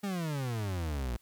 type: exponential sweep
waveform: 40% pulse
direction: down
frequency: 207 to 56.3 Hz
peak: -31 dBFS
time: 0.03-1.17 s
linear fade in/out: 10 ms
effects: white hiss -67 dBFS RMS until 1.21 s